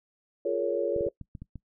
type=chord; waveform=sine; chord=Bb minor seventh; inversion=second; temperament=just; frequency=349.6 / 419.5 / 466.2 / 559.4 Hz; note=F4 / Ab4 / Bb4 / Db5; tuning=+2 / +17 / 0 / +16 cents; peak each=-32 / -31 / -31 / -29 dBFS; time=0.45-1.09 s; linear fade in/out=5 ms
type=clicks; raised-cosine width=5 ms; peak=-28 dBFS; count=7; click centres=0.963 / 1.009 / 1.066 / 1.213 / 1.352 / 1.42 / 1.557 s
effects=noise-tail reverb RT60 0.1 s tail -21 dB re dry